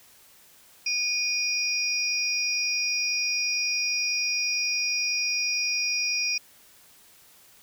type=tone cluster; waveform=sine; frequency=2449 / 4926 / 5600 Hz; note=D#7 / D#8 / F8; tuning=-28 / -18 / +4 cents; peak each=-27 / -31 / -28 dBFS; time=0.86-6.38 s; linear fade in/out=5 ms; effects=white hiss -55 dBFS RMS until 7.62 s